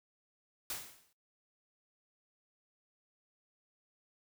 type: noise with exponential decay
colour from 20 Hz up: white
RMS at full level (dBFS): -37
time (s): 0.7-1.13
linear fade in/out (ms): 2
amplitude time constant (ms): 93
effects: noise-tail reverb RT60 0.2 s tail -21 dB re dry